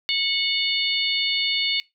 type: harmonic tone with a mistuned harmonic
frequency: 733 Hz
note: F#5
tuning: 16 cents flat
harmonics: 3 / 4 / 5 / 6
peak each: -26 / -26 / -26 / -26 dBFS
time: 0.09-1.8 s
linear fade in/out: 0 ms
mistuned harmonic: 5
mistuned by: -33 cents
effects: noise-tail reverb RT60 0.2 s tail -21 dB re dry